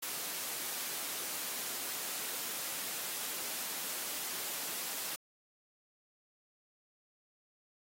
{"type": "noise", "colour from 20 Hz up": "white", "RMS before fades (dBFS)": -39, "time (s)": [0.02, 5.16], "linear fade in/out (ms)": 10, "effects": ["high-pass 200 Hz 12 dB/octave", "AAC 48 kbps"]}